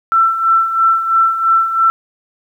sine tone with tremolo, 1339 Hz, E6, 27 cents sharp, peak -7 dBFS, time 0.12-1.9 s, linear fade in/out 0 ms, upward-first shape sine, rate 3 Hz, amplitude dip 65%, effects 8-bit

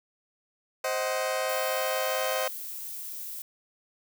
sawtooth chord, C diminished, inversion none, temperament just, 523.3 / 627.9 / 753.5 Hz, C5 / Eb5 / Gb5, 0 / +16 / +31 cents, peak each -26 / -27 / -31 dBFS, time 0.84-2.48 s, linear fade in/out 5 ms
violet noise, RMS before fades -38 dBFS, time 1.49-3.42 s, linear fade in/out 2 ms
effects none

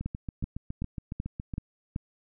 two click trains, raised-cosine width 5 ms, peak -22 / -19 dBFS, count 12 / 6, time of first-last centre 0.01-1.538 / 0.06-1.961 s, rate 7.2 / 2.63 Hz, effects none

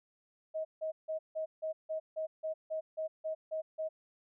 sine tone bursts, 632 Hz, D#5, 27 cents sharp, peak -33 dBFS, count 13, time 0.54-3.89 s, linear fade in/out 20 ms, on 110 ms, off 160 ms, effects none

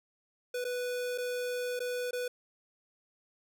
square tone with dropouts, 493.9 Hz, B4, in tune, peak -33 dBFS, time 0.54-2.28 s, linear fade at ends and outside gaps 5 ms, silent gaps 0.643-0.649 / 1.178-1.182 / 1.793-1.802 / 2.11-2.13 s, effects none

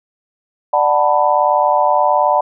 sine chord, B minor seventh, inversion first, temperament just, 592.7 / 740.8 / 889 / 987.8 Hz, D5 / F#5 / A5 / B5, +16 / +2 / +18 / 0 cents, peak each -16 dBFS, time 0.73-2.41 s, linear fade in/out 5 ms, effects none

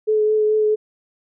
sine tone with vibrato, 428.8 Hz, A4, 45 cents flat, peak -14 dBFS, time 0.07-0.76 s, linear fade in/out 20 ms, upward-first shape triangle, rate 4.6 Hz, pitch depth 17 cents each way, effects none

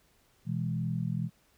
sine chord, E major, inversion second, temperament equal, 123.47 / 164.81 / 207.7 Hz, B2 / E3 / G#3, 0 / 0 / 0 cents, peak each -33 / -32 / -37 dBFS, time 0.45-1.3 s, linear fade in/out 50 ms, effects pink hiss -67 dBFS RMS until 1.57 s

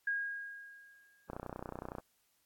sine tone with exponential decay, 1633 Hz, G#6, 30 cents flat, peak -30 dBFS, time 0.07-1.32 s, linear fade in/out 5 ms, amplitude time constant 270 ms
click train, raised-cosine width 1 ms, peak -27 dBFS, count 22, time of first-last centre 1.3-1.984 s, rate 30.7 Hz
effects white hiss -75 dBFS RMS until 2.45 s + AAC 64 kbps

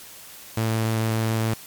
sawtooth tone, 111.6 Hz, A2, 25 cents sharp, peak -17 dBFS, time 0.57-1.54 s, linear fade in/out 5 ms, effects white hiss -43 dBFS RMS until 1.66 s + MP3 96 kbps

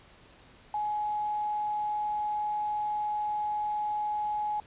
sine tone with quantisation, 841 Hz, G#5, 22 cents sharp, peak -28 dBFS, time 0.74-4.6 s, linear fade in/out 2 ms, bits 8, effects pink hiss -56 dBFS RMS until 4.66 s + resampled to 8000 Hz

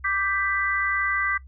sine chord, G major, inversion second, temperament equal with one note detuned, 1174.7 / 1568 / 1984.7 Hz, D6 / G6 / B6, 0 / 0 / +8 cents, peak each -27 / -27 / -25 dBFS, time 0.04-1.38 s, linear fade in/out 10 ms, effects noise-tail reverb RT60 0.1 s tail -19 dB re dry + added 66 Hz sine -42 dBFS peak until 1.47 s

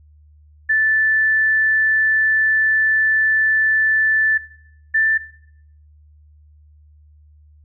sine tone pair in turn, 1756 / 1769.2 Hz, A6 / A6, -4 / +9 cents, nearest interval unison, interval 13 cents, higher second, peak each -13 dBFS, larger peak neither, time 0.69-4.38 / 4.94-5.18 s, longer first, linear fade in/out 10 ms, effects noise-tail reverb RT60 0.7 s tail -17 dB re dry + added 75 Hz sine -46 dBFS peak until 7.64 s

